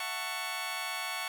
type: chord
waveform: 15% pulse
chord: F# minor seventh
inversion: third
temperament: just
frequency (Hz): 666 / 740 / 888 / 1110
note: E5 / F#5 / A5 / C#6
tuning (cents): +18 / 0 / +16 / +2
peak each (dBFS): -38 / -34 / -35 / -32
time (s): 0-1.28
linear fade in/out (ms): 2
effects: none